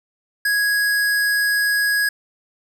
square tone, 1661.2 Hz, G#6, in tune, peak -17 dBFS, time 0.45-2.09 s, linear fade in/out 5 ms, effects none

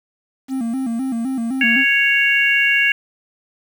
triangle tone with vibrato, 246.9 Hz, B3, in tune, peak -17 dBFS, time 0.48-1.85 s, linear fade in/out 50 ms, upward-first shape square, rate 3.9 Hz, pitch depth 120 cents each way
harmonic tone, 554.4 Hz, C#5, in tune, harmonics 3 / 4 / 5, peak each -17 / -17 / -17 dBFS, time 1.61-2.92 s, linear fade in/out 2 ms
effects 7-bit

